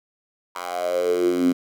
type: tone with high-pass filter sweep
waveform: 10% pulse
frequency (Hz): 89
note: F2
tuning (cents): +33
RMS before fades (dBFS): -22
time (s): 0.55-1.53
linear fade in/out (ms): 10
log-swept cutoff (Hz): 960 to 240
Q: 9.3
effects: none